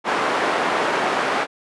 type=band-pass noise; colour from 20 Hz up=white; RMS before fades=-21 dBFS; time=0.04-1.47 s; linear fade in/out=50 ms; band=320 to 1300 Hz; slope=12 dB/octave; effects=resampled to 24000 Hz